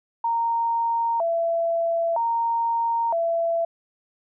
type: tone with vibrato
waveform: sine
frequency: 788 Hz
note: G5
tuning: 9 cents sharp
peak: -20 dBFS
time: 0.24-3.65 s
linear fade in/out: 5 ms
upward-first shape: square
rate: 0.52 Hz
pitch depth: 280 cents each way
effects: none